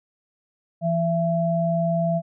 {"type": "tone pair together", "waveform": "sine", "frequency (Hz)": [167.5, 670], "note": ["E3", "E5"], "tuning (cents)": [28, 28], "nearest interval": "2 octaves", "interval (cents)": 2400, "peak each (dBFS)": -22, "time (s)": [0.81, 2.22], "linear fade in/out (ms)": 50, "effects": []}